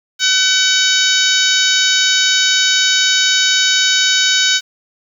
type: harmonic tone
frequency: 756 Hz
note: F#5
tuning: 37 cents sharp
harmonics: 2 / 3 / 4 / 5 / 6 / 7 / 8 / 9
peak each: -17 / -22 / -18 / -16 / -21 / -21 / -22 / -21 dBFS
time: 0.19-4.61 s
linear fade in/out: 50 ms
effects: 7-bit